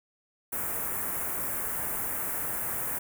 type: band-stop noise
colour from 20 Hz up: white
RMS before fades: -32 dBFS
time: 0.52-2.99 s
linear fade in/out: 10 ms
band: 1900 to 9400 Hz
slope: 24 dB/octave
effects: none